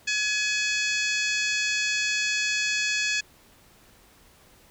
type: harmonic tone with a mistuned harmonic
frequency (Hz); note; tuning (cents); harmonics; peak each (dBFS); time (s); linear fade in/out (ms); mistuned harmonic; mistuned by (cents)
845; G#5; +30; 2 / 3 / 4 / 5 / 6 / 7 / 8 / 9; -29 / -27 / -33 / -33 / -36 / -37 / -35 / -41; 0.07-3.21; 10; 5; +77
effects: pink hiss -56 dBFS RMS until 4.7 s